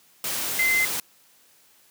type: tone in noise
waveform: sine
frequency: 2068 Hz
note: C7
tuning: 21 cents flat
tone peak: -19 dBFS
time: 0.59-0.85 s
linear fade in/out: 2 ms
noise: white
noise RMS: -28 dBFS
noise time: 0.24-1 s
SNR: +6 dB
effects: white hiss -58 dBFS RMS until 1.9 s + high-pass 100 Hz 12 dB/octave